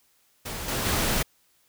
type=noise with level steps; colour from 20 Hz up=pink; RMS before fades=-34 / -28 / -25 dBFS; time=0.45-1.23 s; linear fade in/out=10 ms; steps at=0.68 / 0.85 s; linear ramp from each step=5 ms; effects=white hiss -65 dBFS RMS until 1.68 s